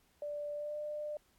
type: tone with pitch glide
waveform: sine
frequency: 587.3 to 597.9 Hz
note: D5 to D5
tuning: 0 to +31 cents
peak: -37 dBFS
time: 0.22-1.17 s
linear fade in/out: 2 ms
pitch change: +31 cents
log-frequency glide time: 0.54-0.76 s
effects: pink hiss -71 dBFS RMS until 1.38 s + AAC 64 kbps